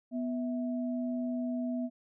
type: tone pair together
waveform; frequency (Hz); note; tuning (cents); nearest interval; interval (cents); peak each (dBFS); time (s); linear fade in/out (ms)
sine; 246.9 / 652.1; B3 / E5; 0 / -19; octave + perfect fourth; 1681; -31 / -40; 0.11-1.9; 50
effects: none